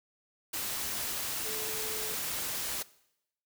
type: tone in noise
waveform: sine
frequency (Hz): 435.1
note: A4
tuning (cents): -19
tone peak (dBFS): -42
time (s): 1.45-2.15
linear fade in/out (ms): 10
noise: white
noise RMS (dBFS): -35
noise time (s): 0.53-2.83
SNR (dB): -10
effects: noise-tail reverb RT60 0.8 s tail -20 dB re dry